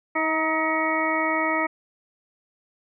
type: harmonic tone with a mistuned harmonic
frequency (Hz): 318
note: D#4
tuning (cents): +38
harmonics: 1 / 2 / 3 / 4 / 6 / 7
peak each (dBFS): -28 / -28 / -28 / -28 / -28 / -28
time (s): 0.15-1.67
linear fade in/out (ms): 10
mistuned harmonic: 3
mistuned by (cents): -24
effects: none